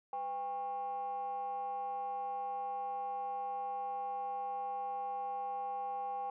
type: tone with frequency modulation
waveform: sine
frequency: 801 Hz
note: G5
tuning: 37 cents sharp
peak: -35 dBFS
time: 0.13-6.3 s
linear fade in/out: 2 ms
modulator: 299 Hz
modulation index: 0.48
effects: tanh soft clip ceiling -31 dBFS